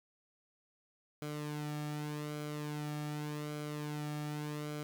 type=tone with flanger; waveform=sawtooth; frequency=149.3 Hz; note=D3; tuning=29 cents sharp; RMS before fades=-40 dBFS; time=1.22-4.83 s; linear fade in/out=0 ms; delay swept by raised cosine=1.1 to 2.01 ms; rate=0.85 Hz; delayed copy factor=-0.6; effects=none